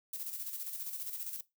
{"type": "noise with tremolo", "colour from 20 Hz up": "violet", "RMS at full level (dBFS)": -39, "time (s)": [0.13, 1.41], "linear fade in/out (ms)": 5, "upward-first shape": "square", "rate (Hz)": 15, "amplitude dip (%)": 50, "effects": ["noise-tail reverb RT60 0.2 s tail -18 dB re dry"]}